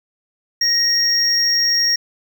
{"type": "tone pair together", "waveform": "triangle", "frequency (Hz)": [1871, 5581], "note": ["A#6", "F8"], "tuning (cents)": [6, -2], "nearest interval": "octave + perfect fifth", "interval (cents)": 1892, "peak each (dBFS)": [-22, -13], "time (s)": [0.61, 1.96], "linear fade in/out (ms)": 5, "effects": []}